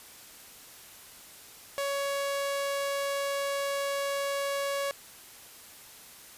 sawtooth tone, 559 Hz, C#5, 14 cents sharp, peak -25 dBFS, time 1.78-4.91 s, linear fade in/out 0 ms, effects white hiss -50 dBFS RMS until 6.37 s + resampled to 32000 Hz

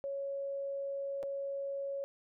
sine tone with dropouts, 554.4 Hz, C#5, in tune, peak -35 dBFS, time 0.04-2.04 s, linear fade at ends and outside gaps 0 ms, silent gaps 1.229-1.235 s, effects none

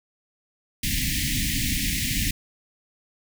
pink band-stop noise, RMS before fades -25 dBFS, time 0.83-2.31 s, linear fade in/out 5 ms, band 300 to 1800 Hz, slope 96 dB/octave, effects none

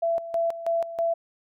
sine tone with tremolo, 670 Hz, E5, 28 cents sharp, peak -21 dBFS, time 0.02-1.14 s, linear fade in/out 10 ms, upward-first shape square, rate 3.1 Hz, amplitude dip 75%, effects none

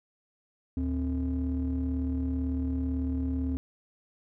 triangle ring-modulated tone, 94 Hz, F#2, 28 cents sharp, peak -22 dBFS, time 0.77-3.57 s, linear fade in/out 0 ms, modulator 169 Hz, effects none

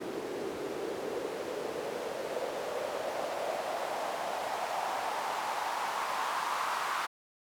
white noise with band-pass filter sweep, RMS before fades -35 dBFS, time 0-7.07 s, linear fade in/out 20 ms, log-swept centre 360 to 1100 Hz, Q 3.2, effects none

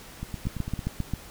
two click trains, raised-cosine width 5 ms, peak -15 / -20 dBFS, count 6 / 6, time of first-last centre 0.47-1.137 / 0.23-0.792 s, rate 7.5 / 8.9 Hz, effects pink hiss -46 dBFS RMS until 1.3 s

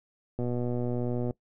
click train, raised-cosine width 2 ms, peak -19 dBFS, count 113, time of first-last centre 0.39-1.308 s, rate 122 Hz, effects noise-tail reverb RT60 0.1 s tail -20 dB re dry

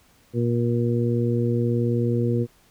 harmonic tone, 118.8 Hz, A#2, 33 cents sharp, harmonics 1 / 2 / 3 / 4, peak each -22 / -25 / -27 / -28 dBFS, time 0.33-2.47 s, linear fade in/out 50 ms, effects pink hiss -58 dBFS RMS until 2.7 s

